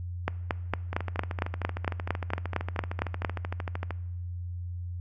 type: two click trains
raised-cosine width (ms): 0.5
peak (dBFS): -11 / -18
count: 14 / 40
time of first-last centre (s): 0.28-3.248 / 0.93-3.907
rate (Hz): 4.38 / 13.1
effects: noise-tail reverb RT60 1.0 s tail -21 dB re dry + added 88 Hz sine -33 dBFS peak until 5 s